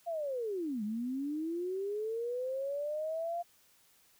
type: linear two-way sweep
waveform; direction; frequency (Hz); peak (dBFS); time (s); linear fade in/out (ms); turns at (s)
sine; down then up; 698.5 to 203.8 to 698.5; -33; 0.06-3.43; 20; 0.83
effects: white hiss -66 dBFS RMS until 4.19 s